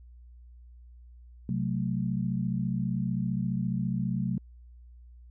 sine chord, F# diminished, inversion second, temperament equal, 130.81 / 185 / 220 Hz, C3 / F#3 / A3, 0 / 0 / 0 cents, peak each -31 / -30 / -33 dBFS, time 1.49-4.38 s, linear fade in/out 2 ms, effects added 60 Hz sine -48 dBFS peak until 5.3 s

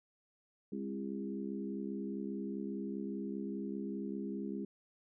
harmonic tone with a mistuned harmonic, 67.6 Hz, C#2, 43 cents flat, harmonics 3 / 4 / 5 / 6, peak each -40 / -43 / -44 / -46 dBFS, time 0.72-4.65 s, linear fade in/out 5 ms, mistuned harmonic 4, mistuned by -17 cents, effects none

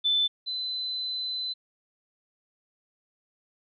sine tone pair in turn, 3520 / 4030 Hz, A7 / B7, 0 / +34 cents, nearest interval major second, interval 234 cents, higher second, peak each -21 / -29 dBFS, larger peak first, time 0.04-0.28 / 0.46-1.54 s, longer second, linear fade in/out 20 ms, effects none

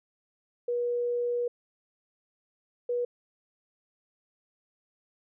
sine tone pair in turn, 482.4 / 485.2 Hz, B4 / B4, -41 / -31 cents, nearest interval unison, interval 10 cents, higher second, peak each -26 dBFS, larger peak neither, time 0.68-1.48 / 2.89-3.05 s, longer first, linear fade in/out 5 ms, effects none

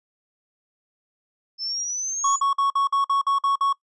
sine exponential sweep, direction up, 5250 to 6980 Hz, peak -25 dBFS, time 1.58-2.41 s, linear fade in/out 50 ms
triangle tone bursts, 1108.7 Hz, C#6, in tune, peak -16 dBFS, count 9, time 2.24-3.728 s, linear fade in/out 5 ms, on 120 ms, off 51 ms
effects noise-tail reverb RT60 0.1 s tail -23 dB re dry + resampled to 24000 Hz

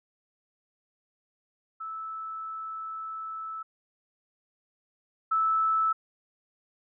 sine tone pair in turn, 1311 / 1311 Hz, E6 / E6, -10 / -10 cents, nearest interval unison, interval 0 cents, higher neither, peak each -34 / -22 dBFS, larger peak second, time 1.8-3.63 / 5.31-5.93 s, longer first, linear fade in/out 10 ms, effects none

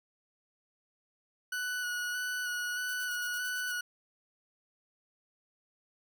40% pulse tone with vibrato, 1474 Hz, F#6, 7 cents flat, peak -32 dBFS, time 1.52-3.81 s, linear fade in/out 5 ms, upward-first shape square, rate 1.6 Hz, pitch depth 16 cents each way
violet noise bursts, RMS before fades -46 dBFS, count 8, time 2.88-3.724 s, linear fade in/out 10 ms, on 60 ms, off 52 ms
effects none

